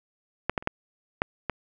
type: clicks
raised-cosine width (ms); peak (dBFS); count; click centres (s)
0.5; -8 / -10 / -27 / -8 / -7 / -12; 6; 0.496 / 0.578 / 0.625 / 0.674 / 1.219 / 1.497
effects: none